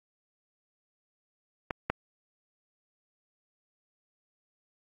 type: clicks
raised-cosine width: 0.5 ms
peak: -15 / -11 dBFS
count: 2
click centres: 1.708 / 1.9 s
effects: AAC 32 kbps